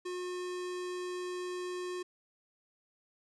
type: tone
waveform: square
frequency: 360.8 Hz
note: F#4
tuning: 44 cents flat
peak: -37 dBFS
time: 0.05-2.03 s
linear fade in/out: 10 ms
effects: resampled to 22050 Hz + 12-bit